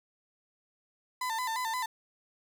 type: tone with vibrato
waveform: 35% pulse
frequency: 950 Hz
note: A#5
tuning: 33 cents sharp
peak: -29 dBFS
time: 1.21-1.86 s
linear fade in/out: 5 ms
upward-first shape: square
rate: 5.7 Hz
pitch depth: 100 cents each way
effects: none